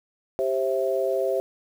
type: chord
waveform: sine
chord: C major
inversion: second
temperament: equal with one note detuned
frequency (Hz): 392 / 531.8 / 659.3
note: G4 / C5 / E5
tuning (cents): 0 / +28 / 0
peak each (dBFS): -26 / -25 / -27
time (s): 0.39-1.4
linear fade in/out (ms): 0
effects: 8-bit